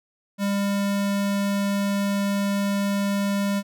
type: tone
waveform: square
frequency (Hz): 200.2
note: G3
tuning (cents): +37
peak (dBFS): -22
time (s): 0.38-3.63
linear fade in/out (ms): 50
effects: none